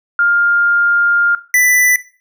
sine / square tone pair in turn, 1405 / 1987 Hz, F6 / B6, +10 / +10 cents, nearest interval tritone, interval 600 cents, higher second, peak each -9 dBFS, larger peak neither, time 0.19-1.35 / 1.54-1.96 s, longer first, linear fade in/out 2 ms, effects noise-tail reverb RT60 0.4 s tail -17 dB re dry

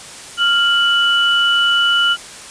sine tone pair together, 1396.9 / 2963 Hz, F6 / F#7, 0 / +2 cents, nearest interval octave + minor second, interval 1302 cents, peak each -14 dBFS, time 0.37-2.17 s, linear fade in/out 50 ms, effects white hiss -34 dBFS RMS until 2.5 s + resampled to 22050 Hz

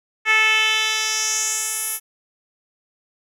10% pulse tone with band-pass filter sweep, 436.9 Hz, A4, 12 cents flat, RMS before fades -20 dBFS, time 0.25-2 s, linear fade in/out 50 ms, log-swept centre 2100 to 12000 Hz, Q 2.5, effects none

